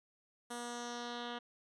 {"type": "tone with low-pass filter sweep", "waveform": "10% pulse", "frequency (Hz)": 240, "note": "B3", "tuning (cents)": -49, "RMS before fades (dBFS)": -43, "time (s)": [0.5, 1.39], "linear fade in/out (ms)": 10, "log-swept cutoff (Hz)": [10000, 3000], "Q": 2.3, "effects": []}